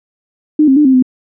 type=tone with pitch steps; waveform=sine; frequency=304.1 / 266.9 / 298.9 / 262.9 / 255.3 Hz; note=D#4 / C4 / D4 / C4 / C4; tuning=-40 / +35 / +31 / +8 / -42 cents; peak=-5 dBFS; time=0.59-1.025 s; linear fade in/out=5 ms; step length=87 ms; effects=none